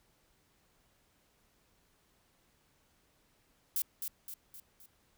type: noise with echo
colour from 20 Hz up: violet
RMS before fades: -32 dBFS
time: 3.76-3.82 s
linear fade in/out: 2 ms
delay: 260 ms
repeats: 4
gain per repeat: -6 dB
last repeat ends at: 4.86 s
effects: pink hiss -71 dBFS RMS until 5.17 s